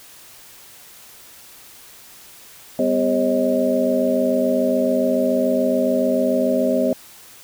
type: tone cluster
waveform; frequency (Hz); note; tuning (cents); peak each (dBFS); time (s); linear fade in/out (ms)
sine; 196.5 / 251.1 / 404 / 540 / 627; G3 / B3 / G#4 / C#5 / D#5; +4 / +29 / -48 / -45 / +13; -29 / -20 / -25 / -21 / -21; 2.79-6.93; 2
effects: white hiss -44 dBFS RMS until 7.43 s